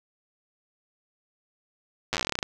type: slowing click train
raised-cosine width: 0.2 ms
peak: -9 dBFS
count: 16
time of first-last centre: 2.13-2.428 s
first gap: 8 ms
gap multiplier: 1.12
effects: none